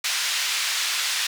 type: band-pass noise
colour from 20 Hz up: white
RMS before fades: -25 dBFS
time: 0.04-1.27 s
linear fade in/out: 5 ms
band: 1600 to 5200 Hz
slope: 12 dB/octave
effects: none